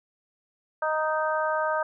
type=harmonic tone; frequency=311.1 Hz; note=D#4; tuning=in tune; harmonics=2 / 3 / 4 / 5; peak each=-27 / -29 / -30 / -31 dBFS; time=0.82-1.83 s; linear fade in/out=5 ms; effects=none

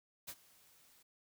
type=noise with ADSR envelope; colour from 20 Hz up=white; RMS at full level=-44 dBFS; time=0.27-1.03 s; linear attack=19 ms; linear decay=55 ms; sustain=-22 dB; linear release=11 ms; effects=none

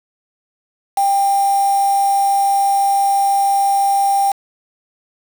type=tone with quantisation; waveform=sine; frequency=793 Hz; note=G5; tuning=20 cents sharp; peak=-12 dBFS; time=0.97-4.32 s; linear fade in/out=5 ms; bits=4; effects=none

